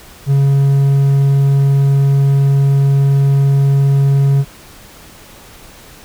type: tone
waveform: triangle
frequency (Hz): 138.59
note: C#3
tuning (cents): 0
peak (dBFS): -6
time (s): 0.26-4.45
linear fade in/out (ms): 50
effects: pink hiss -39 dBFS RMS until 6.04 s